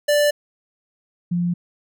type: tone pair in turn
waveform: square / sine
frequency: 587.3 / 174.61 Hz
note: D5 / F3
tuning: 0 / 0 cents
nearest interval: octave + major sixth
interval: 2100 cents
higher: first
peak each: -15 / -18 dBFS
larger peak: first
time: 0.08-0.31 / 1.31-1.54 s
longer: neither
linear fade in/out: 10 ms
effects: none